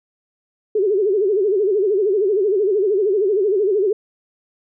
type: tone with vibrato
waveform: sine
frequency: 401.7 Hz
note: G4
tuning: 42 cents sharp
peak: -14 dBFS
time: 0.75-3.93 s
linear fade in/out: 5 ms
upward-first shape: sine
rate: 13 Hz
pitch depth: 150 cents each way
effects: none